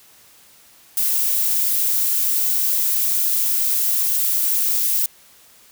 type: noise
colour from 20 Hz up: violet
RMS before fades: -19 dBFS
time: 0.97-5.06 s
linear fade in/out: 2 ms
effects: white hiss -50 dBFS RMS until 5.71 s